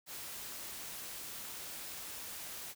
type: noise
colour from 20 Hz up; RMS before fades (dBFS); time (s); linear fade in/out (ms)
white; -45; 0.06-2.75; 50
effects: none